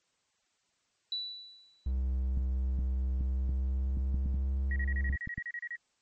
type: tone with exponential decay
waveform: sine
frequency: 3954 Hz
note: B7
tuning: 1 cent sharp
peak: -30 dBFS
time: 1.12-1.91 s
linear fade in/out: 2 ms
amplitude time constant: 170 ms
type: tone with pitch glide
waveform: triangle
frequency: 64.5 to 67.47 Hz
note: C2 to C#2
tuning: -24 to -46 cents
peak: -26 dBFS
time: 1.86-5.16 s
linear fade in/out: 5 ms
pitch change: +78 cents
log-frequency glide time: 3.13-4.79 s
type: clicks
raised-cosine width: 5 ms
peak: -26 dBFS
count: 11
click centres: 2.374 / 2.79 / 3.209 / 3.493 / 3.972 / 4.144 / 4.26 / 4.344 / 5.1 / 5.274 / 5.38 s
type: tone bursts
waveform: sine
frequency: 1905 Hz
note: A#6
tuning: 37 cents sharp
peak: -35 dBFS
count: 13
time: 4.71-5.757 s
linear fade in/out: 2 ms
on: 51 ms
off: 32 ms
effects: white hiss -75 dBFS RMS until 6.01 s + MP3 32 kbps